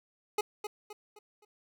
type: tone with echo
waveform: 25% pulse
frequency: 420 Hz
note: G#4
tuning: 19 cents sharp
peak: -23 dBFS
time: 0.38-0.41 s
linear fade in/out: 5 ms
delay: 260 ms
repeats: 4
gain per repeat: -8 dB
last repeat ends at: 1.45 s
effects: none